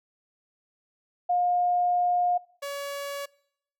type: tone pair in turn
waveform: sine / sawtooth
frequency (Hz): 712 / 565.1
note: F5 / C#5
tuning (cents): +33 / +33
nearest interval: major third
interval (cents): 400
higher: first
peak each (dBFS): -21 / -28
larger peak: first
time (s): 1.29-2.38 / 2.62-3.26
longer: first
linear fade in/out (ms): 10
effects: noise-tail reverb RT60 0.7 s tail -23 dB re dry